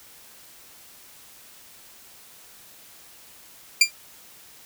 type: tone with exponential decay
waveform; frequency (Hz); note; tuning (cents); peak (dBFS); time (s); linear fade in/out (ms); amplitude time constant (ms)
20% pulse; 2382; D7; +24; -4; 3.81-3.91; 5; 20
effects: white hiss -49 dBFS RMS until 4.65 s